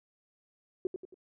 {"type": "tone with echo", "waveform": "sine", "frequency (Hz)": 370, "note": "F#4", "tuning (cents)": 0, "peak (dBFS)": -27, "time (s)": [0.85, 0.87], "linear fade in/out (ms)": 2, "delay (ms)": 91, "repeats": 3, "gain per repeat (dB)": -7, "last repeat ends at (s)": 1.143, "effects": []}